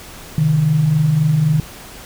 sine tone pair together, 130.81 / 154.67 Hz, C3 / D#3, 0 / -10 cents, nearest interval minor third, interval 290 cents, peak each -20 / -12 dBFS, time 0.38-1.6 s, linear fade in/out 2 ms, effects pink hiss -36 dBFS RMS until 2.05 s

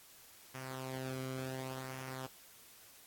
sawtooth tone with flanger, 130.81 Hz, C3, in tune, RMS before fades -43 dBFS, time 0.54-2.27 s, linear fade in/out 10 ms, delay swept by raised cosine 0.24 to 1.14 ms, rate 0.69 Hz, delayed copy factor -0.6, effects white hiss -59 dBFS RMS until 3.06 s + AAC 64 kbps

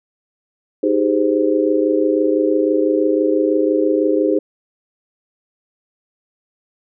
sine chord, Ab major seventh, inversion second, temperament just, 311.5 / 389.3 / 415.3 / 519.1 Hz, Eb4 / G4 / Ab4 / C5, +2 / -12 / 0 / -14 cents, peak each -17 / -20 / -19 / -19 dBFS, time 0.83-4.39 s, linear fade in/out 5 ms, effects none

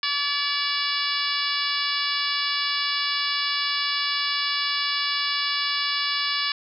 harmonic tone, 574 Hz, D5, 40 cents flat, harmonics 2 / 3 / 4 / 5 / 6 / 7 / 8 / 9, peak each -31 / -31 / -31 / -31 / -31 / -31 / -31 / -31 dBFS, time 0.03-6.52 s, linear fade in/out 2 ms, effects none

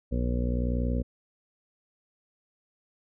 harmonic tone, 60.7 Hz, B1, 29 cents flat, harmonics 1 / 2 / 3 / 4 / 5 / 6 / 7 / 8 / 9, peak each -27 / -33 / -36 / -32 / -43 / -48 / -44 / -39 / -40 dBFS, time 0.11-1.03 s, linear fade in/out 20 ms, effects none

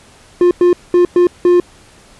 triangle tone bursts at uneven times, 353.8 Hz, F4, 23 cents sharp, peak -4 dBFS, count 5, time 0.41-0.51 / 0.61-0.73 / 0.94-1.05 / 1.16-1.27 / 1.45-1.6 s, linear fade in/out 2 ms, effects pink hiss -44 dBFS RMS until 2.19 s + resampled to 24000 Hz

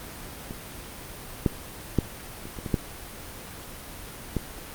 clicks, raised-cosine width 3 ms, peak -22 / -7 / -7 / -25 / -22 / -19 / -8 / -12 dBFS, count 8, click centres 0.509 / 1.462 / 1.987 / 2.455 / 2.588 / 2.662 / 2.742 / 4.367 s, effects pink hiss -40 dBFS RMS until 4.74 s + Opus 32 kbps

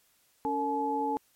sine tone cluster, 281.1 / 455.3 / 855 Hz, C#4 / A#4 / A5, +24 / -41 / -50 cents, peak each -33 / -34 / -29 dBFS, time 0.45-1.17 s, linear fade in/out 0 ms, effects white hiss -67 dBFS RMS until 1.35 s + MP3 64 kbps

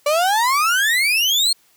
35% pulse exponential sweep, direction up, 570 to 4359 Hz, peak -13 dBFS, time 0.06-1.53 s, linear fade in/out 5 ms, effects white hiss -57 dBFS RMS until 1.76 s + high-pass 60 Hz 12 dB/octave

